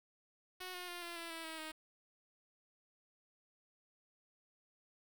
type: tone with pitch steps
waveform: 5% pulse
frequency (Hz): 367.2 / 359 / 351 / 343.2 / 335.6 / 328.1 / 320.8 / 313.6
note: F#4 / F4 / F4 / F4 / E4 / E4 / E4 / D#4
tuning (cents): -13 / +48 / +9 / -30 / +31 / -8 / -47 / +14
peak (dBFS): -33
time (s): 0.6-1.72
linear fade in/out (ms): 10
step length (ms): 140
effects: 10-bit